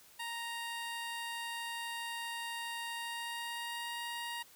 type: tone with pitch glide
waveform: 15% pulse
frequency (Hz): 932.3 to 941.5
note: A#5 to A#5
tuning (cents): 0 to +17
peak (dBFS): -32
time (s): 0.19-4.43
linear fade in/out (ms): 10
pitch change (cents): +17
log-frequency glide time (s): 2.92-3.95
effects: white hiss -60 dBFS RMS until 4.55 s